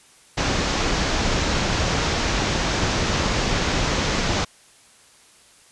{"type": "low-pass noise", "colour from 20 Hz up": "pink", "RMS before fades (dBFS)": -22, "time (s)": [0.37, 4.45], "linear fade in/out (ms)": 10, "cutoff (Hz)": 6800, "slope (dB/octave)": 48, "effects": ["white hiss -52 dBFS RMS until 5.71 s", "resampled to 24000 Hz"]}